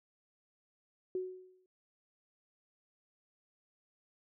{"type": "tone with exponential decay", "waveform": "sine", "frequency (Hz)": 370, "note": "F#4", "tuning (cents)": 0, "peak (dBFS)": -31, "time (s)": [1.15, 1.66], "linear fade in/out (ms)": 2, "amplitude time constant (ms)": 110, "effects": []}